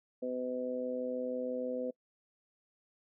harmonic tone, 126.3 Hz, B2, 39 cents sharp, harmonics 2 / 3 / 4 / 5, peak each -39 / -47 / -35 / -45 dBFS, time 0.22-1.91 s, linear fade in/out 10 ms, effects noise-tail reverb RT60 0.1 s tail -24 dB re dry

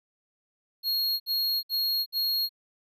square tone bursts, 4286 Hz, C8, 41 cents sharp, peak -25 dBFS, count 4, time 0.83-2.493 s, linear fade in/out 50 ms, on 370 ms, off 61 ms, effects none

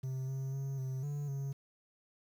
triangle tone with pitch steps, 131.2 / 133.9 / 136.3 / 131.3 / 144.8 / 137.7 Hz, C3 / C3 / C#3 / C3 / D3 / C#3, +5 / +40 / -29 / +6 / -24 / -11 cents, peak -33 dBFS, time 0.03-1.53 s, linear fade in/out 10 ms, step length 250 ms, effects 10-bit

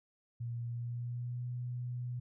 sine tone with pitch glide, 118.3 to 122.97 Hz, A#2 to B2, +26 to -7 cents, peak -36 dBFS, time 0.4-2.2 s, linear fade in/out 10 ms, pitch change +67 cents, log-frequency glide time 0.66-1.46 s, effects none

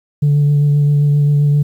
sine tone with vibrato, 145.5 Hz, D3, 16 cents flat, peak -7 dBFS, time 0.22-1.63 s, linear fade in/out 10 ms, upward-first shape triangle, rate 7.6 Hz, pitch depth 19 cents each way, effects tanh soft clip ceiling -7 dBFS + 8-bit

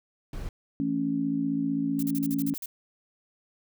brown noise, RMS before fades -34 dBFS, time 0.33-0.49 s, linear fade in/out 2 ms
harmonic tone, 55.6 Hz, A1, 19 cents sharp, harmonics 3 / 4 / 5, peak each -34 / -32 / -26 dBFS, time 0.8-2.54 s, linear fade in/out 0 ms
violet noise bursts, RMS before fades -36 dBFS, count 9, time 1.99-2.659 s, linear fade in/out 2 ms, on 37 ms, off 42 ms
effects none

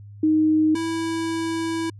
sine / square tone pair in turn, 311.1 / 327.9 Hz, D#4 / E4, 0 / -9 cents, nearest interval minor second, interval 91 cents, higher second, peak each -15 / -24 dBFS, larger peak first, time 0.23-0.75 / 0.75-1.9 s, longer second, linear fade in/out 5 ms, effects added 102 Hz sine -39 dBFS peak until 1.99 s + resampled to 24000 Hz

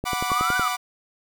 click train, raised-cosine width 2 ms, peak -15 dBFS, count 7, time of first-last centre 0.04-0.596 s, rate 10.8 Hz
sawtooth chord, B minor, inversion second, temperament equal with one note detuned, 736.2 / 987.8 / 1174.7 Hz, F#5 / B5 / D6, -9 / 0 / 0 cents, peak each -25 / -27 / -24 dBFS, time 0.05-0.77 s, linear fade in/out 20 ms
sine exponential two-way sweep, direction up then down, 1108.7 to 1515 to 1188 Hz, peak -22 dBFS, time 0.3-0.68 s, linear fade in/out 0 ms, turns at 0.57 s
effects 8-bit

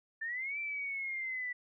sine linear two-way sweep, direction up then down, 1760 to 2349 to 1962 Hz, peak -35 dBFS, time 0.21-1.53 s, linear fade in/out 10 ms, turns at 0.59 s, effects none

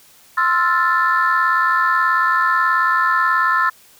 sine chord, F major seventh, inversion second, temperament equal, 1046.5 / 1318.5 / 1396.9 / 1760 Hz, C6 / E6 / F6 / A6, 0 / 0 / 0 / 0 cents, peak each -18 / -17 / -21 / -18 dBFS, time 0.37-3.7 s, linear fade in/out 10 ms, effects tanh soft clip ceiling -6 dBFS + white hiss -49 dBFS RMS until 3.99 s

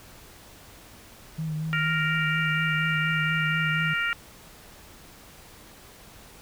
sine tone with vibrato, 157 Hz, D#3, 16 cents sharp, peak -27 dBFS, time 1.38-3.94 s, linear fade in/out 10 ms, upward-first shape triangle, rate 4.2 Hz, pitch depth 39 cents each way
harmonic tone, 466.2 Hz, A#4, in tune, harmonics 3 / 4 / 5 / 6, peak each -27 / -29 / -31 / -33 dBFS, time 1.73-4.13 s, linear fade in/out 0 ms
effects pink hiss -49 dBFS RMS until 6.41 s

